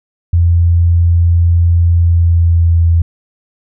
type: tone with pitch glide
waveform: sine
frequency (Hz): 85.4 to 83.84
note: F2 to E2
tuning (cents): -38 to +30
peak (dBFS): -6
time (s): 0.33-3.02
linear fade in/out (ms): 5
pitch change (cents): -32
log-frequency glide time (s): 1.94-2.85
effects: none